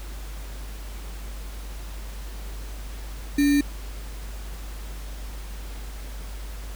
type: tone with sample-and-hold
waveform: sine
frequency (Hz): 285.9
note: D4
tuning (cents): -46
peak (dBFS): -16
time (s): 3.38-3.61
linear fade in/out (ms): 5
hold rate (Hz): 2100
effects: added 50 Hz sine -33 dBFS peak until 6.75 s + pink hiss -44 dBFS RMS until 6.75 s